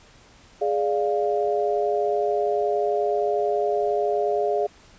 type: chord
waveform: sine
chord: D diminished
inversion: second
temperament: equal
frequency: 415.3 / 587.3 / 698.5 Hz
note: Ab4 / D5 / F5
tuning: 0 / 0 / 0 cents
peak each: -23 / -26 / -25 dBFS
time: 0.61-4.67 s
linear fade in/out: 10 ms
effects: pink hiss -52 dBFS RMS until 4.98 s + resampled to 16000 Hz